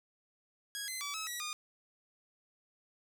10% pulse tone with pitch steps, 1654 / 2052 / 1149 / 1292 / 1932 / 1220 Hz, G#6 / C7 / D6 / E6 / B6 / D#6, -8 / -34 / -38 / -35 / -39 / -34 cents, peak -29 dBFS, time 0.75-1.53 s, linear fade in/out 0 ms, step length 130 ms, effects none

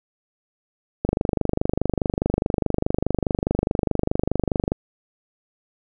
click train, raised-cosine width 2 ms, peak -6 dBFS, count 92, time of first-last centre 1.05-4.719 s, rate 24.8 Hz, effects none

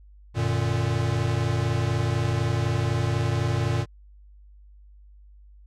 square chord, Gb augmented, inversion none, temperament equal with one note detuned, 92.5 / 116.54 / 148.37 Hz, Gb2 / Bb2 / D3, 0 / 0 / +18 cents, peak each -29 / -25 / -30 dBFS, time 0.34-3.86 s, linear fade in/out 50 ms, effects added 50 Hz sine -47 dBFS peak until 5.66 s + low-pass 7000 Hz 12 dB/octave

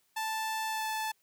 sawtooth tone with pitch glide, 880 to 873.4 Hz, A5 to A5, 0 to -13 cents, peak -28 dBFS, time 0.16-1.12 s, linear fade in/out 10 ms, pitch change -13 cents, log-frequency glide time 0.67-0.87 s, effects white hiss -72 dBFS RMS until 1.22 s

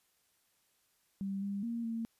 sine tone with pitch steps, 195.7 / 199.8 / 233.1 / 227.9 Hz, G3 / G3 / A#3 / A#3, -3 / +33 / 0 / -39 cents, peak -34 dBFS, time 1.21-2.05 s, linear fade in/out 0 ms, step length 210 ms, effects white hiss -74 dBFS RMS until 2.19 s + resampled to 32000 Hz

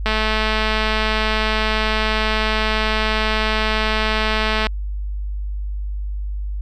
click train, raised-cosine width 0.3 ms, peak -4 dBFS, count 1001, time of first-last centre 0.06-4.668 s, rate 217 Hz, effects added 50 Hz sine -22 dBFS peak until 6.61 s

